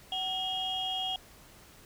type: tone cluster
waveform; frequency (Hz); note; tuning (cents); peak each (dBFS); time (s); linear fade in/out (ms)
sine; 754 / 2869 / 3269; F#5 / F7 / G#7; +32 / +46 / -28; -35 / -37 / -32; 0.12-1.16; 2
effects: tanh soft clip ceiling -24 dBFS + pink hiss -55 dBFS RMS until 1.85 s